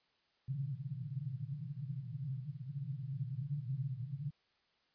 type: band-pass noise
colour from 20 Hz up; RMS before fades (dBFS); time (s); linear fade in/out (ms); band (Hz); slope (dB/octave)
white; -41; 0.48-4.31; 5; 120 to 150; 96
effects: white hiss -75 dBFS RMS until 4.94 s + resampled to 11025 Hz